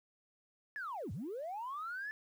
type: linear two-way sweep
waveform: sine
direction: down then up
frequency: 1760 to 80 to 1760 Hz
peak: -38 dBFS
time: 0.76-2.11 s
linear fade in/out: 0 ms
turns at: 1.12 s
effects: tanh soft clip ceiling -34 dBFS + 11-bit